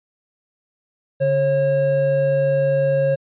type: tone pair together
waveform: triangle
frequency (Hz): 142.83 / 543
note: D3 / C#5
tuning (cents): -48 / -36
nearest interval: octave + major seventh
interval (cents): 2312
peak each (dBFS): -20 / -14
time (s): 1.2-3.16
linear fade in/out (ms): 20
effects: resampled to 8000 Hz